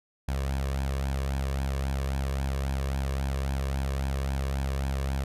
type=tone with flanger; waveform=sawtooth; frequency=67.7 Hz; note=C#2; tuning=40 cents flat; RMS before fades=-29 dBFS; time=0.28-5.24 s; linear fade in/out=5 ms; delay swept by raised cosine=1.2 to 1.81 ms; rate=3.7 Hz; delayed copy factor=+0.6; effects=resampled to 32000 Hz